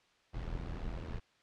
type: noise with amplitude modulation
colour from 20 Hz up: brown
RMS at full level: -36 dBFS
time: 0.33-1.2 s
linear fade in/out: 20 ms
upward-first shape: sine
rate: 82.4 Hz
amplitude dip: 75%
effects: white hiss -69 dBFS RMS until 1.42 s + low-pass 4000 Hz 12 dB/octave